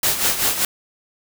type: noise with tremolo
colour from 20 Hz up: white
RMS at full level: -17 dBFS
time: 0.03-0.65 s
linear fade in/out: 2 ms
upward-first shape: sine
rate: 5.2 Hz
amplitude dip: 65%
effects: none